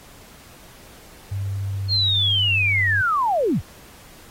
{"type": "tone with vibrato", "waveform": "sine", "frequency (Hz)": 98, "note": "G2", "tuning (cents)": 0, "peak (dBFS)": -23, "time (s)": [1.31, 3.02], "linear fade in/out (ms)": 10, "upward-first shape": "sine", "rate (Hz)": 1.1, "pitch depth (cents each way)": 10}
{"type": "linear sweep", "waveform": "sine", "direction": "down", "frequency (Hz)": [4303, 42.02], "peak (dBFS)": -17, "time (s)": [1.88, 3.62], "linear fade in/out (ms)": 50}
{"effects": ["pink hiss -47 dBFS RMS until 4.3 s", "AAC 48 kbps"]}